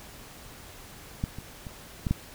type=clicks; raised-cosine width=5 ms; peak=-15 / -26 / -25 / -15 / -11 dBFS; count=5; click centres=1.239 / 1.386 / 1.668 / 2.068 / 2.11 s; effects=pink hiss -47 dBFS RMS until 2.34 s